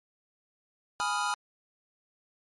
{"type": "chord", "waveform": "square", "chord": "F half-diminished seventh", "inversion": "first", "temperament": "equal", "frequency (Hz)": [830.6, 987.8, 1244.5, 1396.9], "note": ["Ab5", "Cb6", "Eb6", "F6"], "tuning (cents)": [0, 0, 0, 0], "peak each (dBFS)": -34, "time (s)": [1, 1.34], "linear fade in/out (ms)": 0, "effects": ["MP3 48 kbps"]}